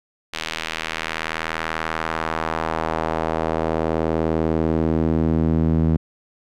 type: tone with band-pass filter sweep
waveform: sawtooth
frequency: 80.4 Hz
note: E2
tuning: 43 cents flat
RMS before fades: -22 dBFS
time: 0.33-5.97 s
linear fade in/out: 10 ms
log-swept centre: 3100 to 190 Hz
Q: 1.2
effects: none